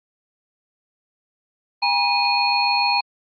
sine tone cluster, 813 / 960 / 2477 / 4304 Hz, G#5 / B5 / D#7 / C8, -37 / -49 / -8 / +48 cents, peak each -22 dBFS, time 1.82-3.01 s, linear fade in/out 10 ms, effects Opus 32 kbps

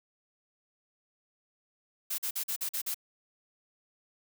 blue noise bursts, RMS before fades -33 dBFS, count 7, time 2.1-2.945 s, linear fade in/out 10 ms, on 83 ms, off 44 ms, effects none

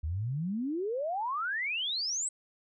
sine exponential sweep, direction up, 72.5 to 8190 Hz, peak -30 dBFS, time 0.03-2.29 s, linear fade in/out 10 ms, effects none

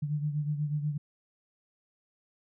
sine beating tone pair, 147.7 / 155.9 Hz, D3 / D#3, +10 / +4 cents, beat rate 8.2 Hz, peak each -29 / -36 dBFS, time 0.02-0.98 s, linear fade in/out 10 ms, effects none

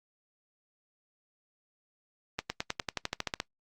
accelerating click train, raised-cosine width 0.2 ms, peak -13 dBFS, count 13, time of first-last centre 2.39-3.401 s, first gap 110 ms, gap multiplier 0.95, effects noise-tail reverb RT60 0.1 s tail -21 dB re dry + Opus 32 kbps

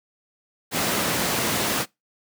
pink high-pass noise, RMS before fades -24 dBFS, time 0.71-1.86 s, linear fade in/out 50 ms, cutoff 160 Hz, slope 12 dB/octave, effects noise-tail reverb RT60 0.2 s tail -24 dB re dry

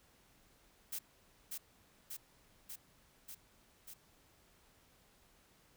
blue noise with echo, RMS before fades -41 dBFS, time 0.92-0.99 s, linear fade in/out 10 ms, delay 590 ms, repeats 5, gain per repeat -2 dB, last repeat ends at 3.94 s, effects pink hiss -68 dBFS RMS until 5.76 s

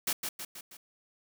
white noise with echo, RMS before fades -30 dBFS, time 0.07-0.13 s, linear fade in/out 5 ms, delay 160 ms, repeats 4, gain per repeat -5 dB, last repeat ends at 0.77 s, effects none

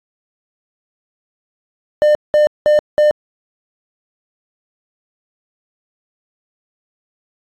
triangle tone bursts, 600 Hz, D5, 37 cents sharp, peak -6 dBFS, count 4, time 2.02-3.11 s, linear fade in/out 0 ms, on 130 ms, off 190 ms, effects AAC 64 kbps

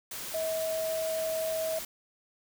sine tone in noise, 642 Hz, E5, 46 cents flat, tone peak -29 dBFS, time 0.34-1.79 s, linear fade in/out 5 ms, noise white, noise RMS -39 dBFS, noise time 0.11-1.85 s, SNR +7 dB, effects none

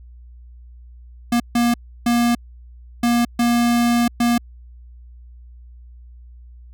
square tone bursts at uneven times, 237.7 Hz, A#3, 34 cents sharp, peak -15 dBFS, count 6, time 1.32-1.4 / 1.55-1.74 / 2.06-2.35 / 3.03-3.25 / 3.39-4.08 / 4.2-4.38 s, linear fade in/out 5 ms, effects added 60 Hz sine -39 dBFS peak until 6.73 s

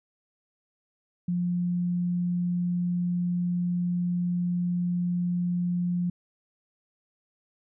sine tone, 176.4 Hz, F3, 18 cents sharp, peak -24 dBFS, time 1.28-6.1 s, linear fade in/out 5 ms, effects none

